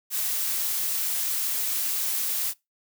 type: noise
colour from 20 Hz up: blue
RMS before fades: -27 dBFS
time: 0.1-2.54 s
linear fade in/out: 50 ms
effects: noise-tail reverb RT60 0.2 s tail -22 dB re dry